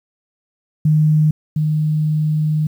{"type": "tone pair in turn", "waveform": "sine", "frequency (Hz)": [153.7, 153.7], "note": ["D#3", "D#3"], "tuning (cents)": [-21, -21], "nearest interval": "unison", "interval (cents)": 0, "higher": "neither", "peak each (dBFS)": [-10, -14], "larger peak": "first", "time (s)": [[0.85, 1.31], [1.56, 2.67]], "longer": "second", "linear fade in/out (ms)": 5, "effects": ["8-bit"]}